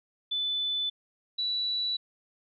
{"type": "tone pair in turn", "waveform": "sine", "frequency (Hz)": [3500, 3943], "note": ["A7", "B7"], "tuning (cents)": [-10, -4], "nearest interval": "major second", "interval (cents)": 206, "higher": "second", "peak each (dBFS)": -27, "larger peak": "neither", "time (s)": [[0.31, 0.9], [1.38, 1.97]], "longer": "neither", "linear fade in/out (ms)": 10, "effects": []}